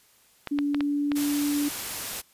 clicks, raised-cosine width 0.3 ms, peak -15 dBFS, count 5, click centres 0.473 / 0.588 / 0.746 / 0.807 / 1.118 s
sine tone with pitch glide, 287.6 to 290.4 Hz, D4 to D4, -36 to -19 cents, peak -23 dBFS, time 0.51-1.69 s, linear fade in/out 10 ms, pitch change +17 cents, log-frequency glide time 0.65-1.42 s
white noise, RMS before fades -33 dBFS, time 1.15-2.22 s, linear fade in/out 20 ms
effects white hiss -60 dBFS RMS until 2.33 s + resampled to 32000 Hz

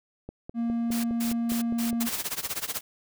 click train, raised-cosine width 2 ms, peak -24 dBFS, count 9, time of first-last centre 0.29-1.929 s, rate 4.88 Hz
triangle tone, 233.1 Hz, A#3, in tune, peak -23 dBFS, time 0.54-2.1 s, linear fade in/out 50 ms
white noise bursts, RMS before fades -35 dBFS, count 5, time 0.91-2.2 s, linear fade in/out 10 ms, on 130 ms, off 160 ms
white noise with tremolo, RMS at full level -29 dBFS, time 2-2.81 s, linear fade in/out 10 ms, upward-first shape sine, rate 16 Hz, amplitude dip 90%
effects none

